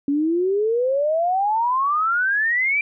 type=exponential sweep; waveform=sine; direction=up; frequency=276.9 to 2375 Hz; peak=-17 dBFS; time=0.08-2.81 s; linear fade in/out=2 ms; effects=none